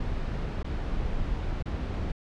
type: noise with dropouts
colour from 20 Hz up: brown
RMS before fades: -30 dBFS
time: 0-2.12 s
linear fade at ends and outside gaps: 5 ms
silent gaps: 0.63-0.644 / 1.626-1.656 s
effects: low-pass 4000 Hz 12 dB/octave